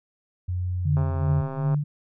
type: tone with pitch glide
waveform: sine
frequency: 90.3 to 87.38 Hz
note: F#2 to F2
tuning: -42 to +1 cents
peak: -24 dBFS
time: 0.48-1.42 s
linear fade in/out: 10 ms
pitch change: -57 cents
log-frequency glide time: 0.84-1.13 s
type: tone with tremolo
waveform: sine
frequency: 146.83 Hz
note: D3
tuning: in tune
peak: -18 dBFS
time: 0.85-1.84 s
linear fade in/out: 10 ms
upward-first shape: triangle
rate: 2.6 Hz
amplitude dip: 95%
type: click train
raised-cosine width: 1 ms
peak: -21 dBFS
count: 104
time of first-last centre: 0.97-1.744 s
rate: 133 Hz
effects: none